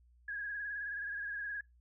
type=tone with vibrato; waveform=sine; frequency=1655 Hz; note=G#6; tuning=6 cents flat; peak=-37 dBFS; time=0.28-1.61 s; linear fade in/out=5 ms; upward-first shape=sine; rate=19 Hz; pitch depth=51 cents each way; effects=noise-tail reverb RT60 0.2 s tail -26 dB re dry + added 60 Hz sine -62 dBFS peak until 1.8 s